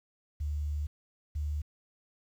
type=tone pair in turn; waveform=sine; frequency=74 / 74.37 Hz; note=D2 / D2; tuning=+14 / +22 cents; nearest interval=unison; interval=8 cents; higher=second; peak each=-30 / -30 dBFS; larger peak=neither; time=0.4-0.87 / 1.35-1.62 s; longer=first; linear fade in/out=10 ms; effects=10-bit